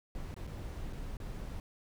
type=noise with dropouts; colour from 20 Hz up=brown; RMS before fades=-41 dBFS; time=0.15-1.6 s; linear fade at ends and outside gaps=1 ms; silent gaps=0.343-0.364 / 0.469-0.474 / 0.927-0.931 / 1.169-1.201 s; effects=none